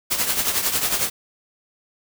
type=noise with tremolo; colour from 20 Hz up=white; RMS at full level=-19 dBFS; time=0.1-1.1 s; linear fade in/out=20 ms; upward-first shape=triangle; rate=11 Hz; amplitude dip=70%; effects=none